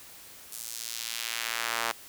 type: tone with high-pass filter sweep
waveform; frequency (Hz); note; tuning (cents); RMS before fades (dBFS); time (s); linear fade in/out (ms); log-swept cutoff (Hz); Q
sawtooth; 115.4; A#2; -17; -34; 0.52-1.92; 5; 8600 to 940; 0.95
effects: white hiss -49 dBFS RMS until 2.08 s